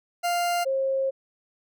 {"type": "tone pair in turn", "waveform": ["40% pulse", "sine"], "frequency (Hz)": [698.5, 536.4], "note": ["F5", "C5"], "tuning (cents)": [0, 43], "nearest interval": "perfect fourth", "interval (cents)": 457, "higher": "first", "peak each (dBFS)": -22, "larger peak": "neither", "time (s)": [[0.23, 0.65], [0.65, 1.11]], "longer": "second", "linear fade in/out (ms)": 20, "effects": []}